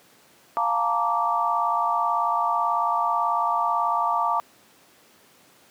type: chord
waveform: sine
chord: Bb major seventh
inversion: second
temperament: just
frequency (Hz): 699.2 / 874.1 / 932.3 / 1165.4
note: F5 / A5 / Bb5 / D6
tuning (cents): +2 / -12 / 0 / -14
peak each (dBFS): -27 / -29 / -25 / -24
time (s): 0.57-4.4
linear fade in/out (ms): 0
effects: pink hiss -55 dBFS RMS until 5.7 s + high-pass 200 Hz 12 dB/octave